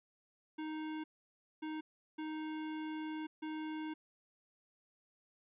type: tone bursts at uneven times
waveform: square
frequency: 311.1 Hz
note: D#4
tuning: in tune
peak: -40 dBFS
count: 4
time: 0.58-1.04 / 1.62-1.81 / 2.18-3.27 / 3.42-3.94 s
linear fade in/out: 10 ms
effects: resampled to 8000 Hz